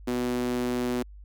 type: tone with high-pass filter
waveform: sawtooth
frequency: 123.47 Hz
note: B2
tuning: in tune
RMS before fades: -28 dBFS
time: 0.07-1.03 s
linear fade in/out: 10 ms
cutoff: 290 Hz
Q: 5.6
effects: added 50 Hz sine -43 dBFS peak until 1.24 s